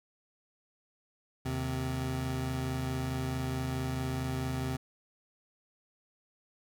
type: tone pair together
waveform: 25% pulse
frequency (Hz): 77.3 / 130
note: D#2 / C3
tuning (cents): -11 / -11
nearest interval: major sixth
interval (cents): 900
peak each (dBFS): -34 / -29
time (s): 1.45-4.77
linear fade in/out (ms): 10
effects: none